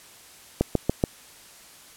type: click train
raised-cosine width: 2 ms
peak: -6 dBFS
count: 4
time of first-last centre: 0.61-1.039 s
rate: 7 Hz
effects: white hiss -49 dBFS RMS until 1.96 s + low-pass 12000 Hz 12 dB/octave